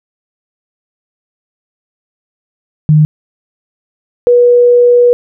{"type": "tone pair in turn", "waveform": "sine", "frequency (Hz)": [152.9, 485.4], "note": ["D#3", "B4"], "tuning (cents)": [-30, -30], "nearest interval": "octave + minor sixth", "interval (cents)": 2000, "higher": "second", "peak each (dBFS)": -3, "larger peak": "neither", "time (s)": [[2.89, 3.05], [4.27, 5.13]], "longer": "second", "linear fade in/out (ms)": 0, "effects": []}